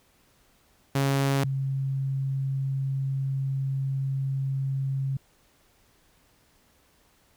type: tone pair in turn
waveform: sawtooth / sine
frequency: 137.7 / 135.33 Hz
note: C#3 / C#3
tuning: -11 / -41 cents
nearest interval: unison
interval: 30 cents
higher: first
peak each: -18 / -25 dBFS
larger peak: first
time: 0.95-1.44 / 1.44-5.17 s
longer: second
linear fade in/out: 5 ms
effects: pink hiss -63 dBFS RMS until 7.36 s